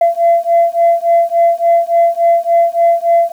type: beating tone pair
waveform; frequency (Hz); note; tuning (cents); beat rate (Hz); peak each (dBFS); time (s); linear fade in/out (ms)
sine; 678 / 681.5; E5 / F5; +49 / -43; 3.5; -10; 0.01-3.32; 5
effects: tanh soft clip ceiling -3 dBFS + 7-bit